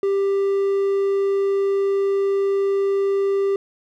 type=tone; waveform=triangle; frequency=394.6 Hz; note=G4; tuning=11 cents sharp; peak=-15 dBFS; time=0.03-3.56 s; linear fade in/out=2 ms; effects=none